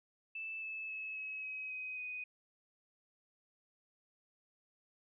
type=tone with pitch steps; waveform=sine; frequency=2637 / 2613 / 2589 / 2565 / 2541 / 2518 / 2495 Hz; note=E7 / E7 / E7 / E7 / D#7 / D#7 / D#7; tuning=0 / -16 / -32 / -48 / +36 / +20 / +4 cents; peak=-40 dBFS; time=0.35-2.24 s; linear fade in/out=5 ms; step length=270 ms; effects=none